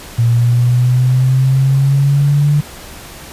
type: exponential sweep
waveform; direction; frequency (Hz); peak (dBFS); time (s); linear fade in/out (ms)
sine; up; 116.54 to 147.8; -8; 0.18-2.61; 10
effects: pink hiss -33 dBFS RMS until 3.32 s + resampled to 32000 Hz